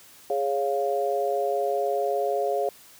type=chord; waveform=sine; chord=Db major; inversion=second; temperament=equal; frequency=415.3 / 554.4 / 698.5 Hz; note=Ab4 / Db5 / F5; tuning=0 / 0 / 0 cents; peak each=-27 dBFS; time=0.3-2.69 s; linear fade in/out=2 ms; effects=white hiss -51 dBFS RMS until 2.99 s + high-pass 60 Hz 12 dB/octave